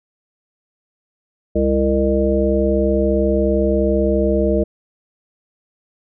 harmonic tone with a mistuned harmonic, 67.2 Hz, C2, 47 cents sharp, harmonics 1 / 3 / 5 / 7 / 9, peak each -20 / -20 / -20 / -20 / -20 dBFS, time 1.55-4.64 s, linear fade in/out 10 ms, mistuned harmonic 7, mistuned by -43 cents, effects none

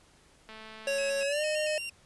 click train, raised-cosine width 0.3 ms, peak -31 dBFS, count 163, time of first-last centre 0.49-1.23 s, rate 219 Hz
square tone with pitch glide, 554.4 to 611.6 Hz, C#5 to D#5, 0 to -30 cents, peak -29 dBFS, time 0.87-1.78 s, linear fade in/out 2 ms, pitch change +170 cents, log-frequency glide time 1.25-1.43 s
sawtooth tone with vibrato, 2663 Hz, E7, 17 cents sharp, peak -32 dBFS, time 0.87-1.9 s, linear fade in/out 10 ms, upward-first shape square, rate 4.4 Hz, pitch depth 67 cents each way
effects pink hiss -61 dBFS RMS until 2.05 s + resampled to 24000 Hz

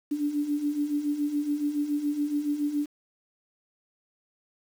sine beating tone pair, 287.4 / 294.5 Hz, D4 / D4, -37 / +5 cents, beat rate 7.1 Hz, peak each -32 / -26 dBFS, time 0.11-2.86 s, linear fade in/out 10 ms, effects 8-bit

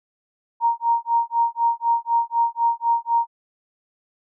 sine tone with tremolo, 932.3 Hz, A#5, in tune, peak -14 dBFS, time 0.6-3.27 s, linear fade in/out 50 ms, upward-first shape sine, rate 4 Hz, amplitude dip 100%, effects none

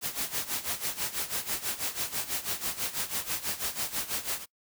white noise with tremolo, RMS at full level -30 dBFS, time 0.01-4.46 s, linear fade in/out 50 ms, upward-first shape sine, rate 6.1 Hz, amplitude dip 80%, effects noise-tail reverb RT60 0.1 s tail -24 dB re dry

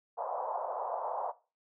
white band-pass noise, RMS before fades -36 dBFS, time 0.17-1.32 s, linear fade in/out 20 ms, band 530 to 1000 Hz, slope 48 dB/octave, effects noise-tail reverb RT60 0.3 s tail -17 dB re dry

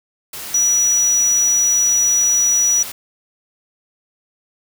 sine tone in noise, 5850 Hz, F#8, 21 cents flat, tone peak -12 dBFS, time 0.54-2.83 s, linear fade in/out 5 ms, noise white, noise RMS -30 dBFS, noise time 0.33-2.92 s, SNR +15 dB, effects none

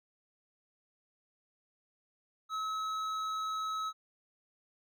triangle tone with hard clipping, 1289 Hz, E6, 39 cents flat, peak -35 dBFS, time 2.49-3.93 s, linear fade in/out 50 ms, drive 12 dB, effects none

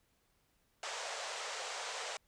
pink band-pass noise, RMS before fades -42 dBFS, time 0.83-2.17 s, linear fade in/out 2 ms, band 470 to 8100 Hz, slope 48 dB/octave, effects pink hiss -75 dBFS RMS until 2.27 s

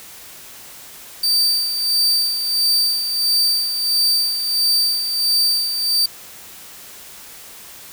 40% pulse tone with tremolo, 4638 Hz, D8, 22 cents flat, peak -12 dBFS, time 1.23-6.06 s, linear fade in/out 5 ms, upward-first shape sine, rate 1.5 Hz, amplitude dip 55%, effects white hiss -39 dBFS RMS until 7.92 s

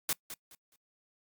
white noise with echo, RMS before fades -30 dBFS, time 0.09-0.13 s, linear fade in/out 2 ms, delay 210 ms, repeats 3, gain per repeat -12 dB, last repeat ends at 0.76 s, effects noise-tail reverb RT60 0.1 s tail -23 dB re dry + Opus 48 kbps

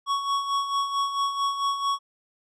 square tone with tremolo, 1114 Hz, C#6, 8 cents sharp, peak -22 dBFS, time 0.06-1.99 s, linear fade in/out 50 ms, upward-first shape sine, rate 4.5 Hz, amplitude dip 60%, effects low-pass 6000 Hz 12 dB/octave

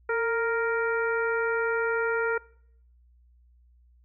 harmonic tone with a mistuned harmonic, 466.2 Hz, A#4, in tune, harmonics 1 / 2 / 3 / 4 / 5, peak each -26 / -34 / -29 / -36 / -41 dBFS, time 0.09-2.38 s, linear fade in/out 5 ms, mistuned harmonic 1, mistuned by -42 cents, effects noise-tail reverb RT60 0.7 s tail -23 dB re dry + added 60 Hz sine -56 dBFS peak until 4.04 s

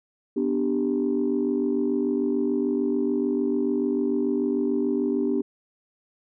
sine chord, G major, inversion first, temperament equal, 246.9 / 293.7 / 392 Hz, B3 / D4 / G4, 0 / 0 / 0 cents, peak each -25 dBFS, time 0.36-5.42 s, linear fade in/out 10 ms, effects tanh soft clip ceiling -14 dBFS

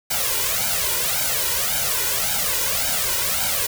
white noise with flanger, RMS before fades -22 dBFS, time 0.1-3.67 s, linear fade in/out 10 ms, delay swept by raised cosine 1.3 to 2.08 ms, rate 1.8 Hz, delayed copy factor +1, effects none

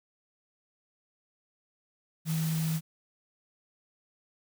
sine tone in noise, 160 Hz, D#3, 49 cents sharp, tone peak -27 dBFS, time 2.25-2.81 s, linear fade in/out 50 ms, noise white, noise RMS -40 dBFS, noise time 2.25-2.81 s, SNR +10 dB, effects none

